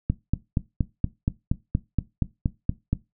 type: click train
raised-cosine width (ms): 5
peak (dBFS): -9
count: 13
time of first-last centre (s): 0.1-2.93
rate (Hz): 4.24
effects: noise-tail reverb RT60 0.2 s tail -17 dB re dry